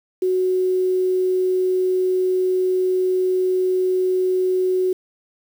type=tone with quantisation; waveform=sine; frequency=370 Hz; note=F#4; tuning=in tune; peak=-16 dBFS; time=0.22-4.93 s; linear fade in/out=5 ms; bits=7; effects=none